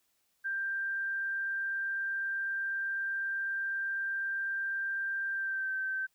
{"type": "tone with pitch glide", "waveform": "sine", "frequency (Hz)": [1582, 1550.3], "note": ["G6", "G6"], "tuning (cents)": [15, -20], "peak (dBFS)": -31, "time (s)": [0.44, 6.07], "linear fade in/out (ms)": 20, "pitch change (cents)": -35, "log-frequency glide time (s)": [5.32, 5.72], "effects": ["white hiss -75 dBFS RMS until 6.14 s"]}